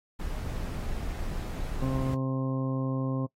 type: noise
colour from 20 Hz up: brown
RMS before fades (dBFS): -33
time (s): 0.19-2.15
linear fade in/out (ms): 10
type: harmonic tone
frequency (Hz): 132.2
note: C3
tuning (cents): +18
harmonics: 1 / 2 / 3 / 4 / 5 / 6 / 7 / 8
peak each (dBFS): -29 / -31 / -43 / -38 / -47 / -51 / -52 / -42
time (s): 1.81-3.27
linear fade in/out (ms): 20
effects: noise-tail reverb RT60 0.1 s tail -20 dB re dry + AAC 48 kbps